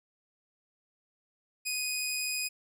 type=tone; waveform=15% pulse; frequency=2493 Hz; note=D#7; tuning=3 cents sharp; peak=-24 dBFS; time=1.65-2.49 s; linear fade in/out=20 ms; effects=none